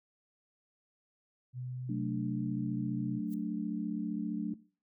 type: tone with pitch glide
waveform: sine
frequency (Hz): 125.8 to 129.94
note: B2 to C3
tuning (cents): +32 to -12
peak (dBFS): -37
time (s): 1.53-3.21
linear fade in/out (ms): 50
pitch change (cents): +56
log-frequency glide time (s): 1.66-2.48
type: chord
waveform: sine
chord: D major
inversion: first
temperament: equal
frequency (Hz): 185 / 220 / 293.7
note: F#3 / A3 / D4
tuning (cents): 0 / 0 / 0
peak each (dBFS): -37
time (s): 1.89-4.54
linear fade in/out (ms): 5
type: noise with exponential growth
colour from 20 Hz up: violet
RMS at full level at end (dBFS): -49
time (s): 3.26-3.34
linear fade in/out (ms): 1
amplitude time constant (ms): 17
effects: noise-tail reverb RT60 0.4 s tail -19 dB re dry